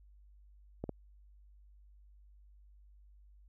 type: clicks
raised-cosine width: 2 ms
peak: -24 dBFS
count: 2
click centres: 0.84 / 0.893 s
effects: added 50 Hz sine -57 dBFS peak until 3.48 s